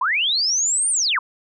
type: linear two-way sweep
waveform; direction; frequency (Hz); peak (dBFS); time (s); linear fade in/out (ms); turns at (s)
sine; up then down; 923 to 9200 to 923; -17; 0.01-1.19; 5; 0.9
effects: none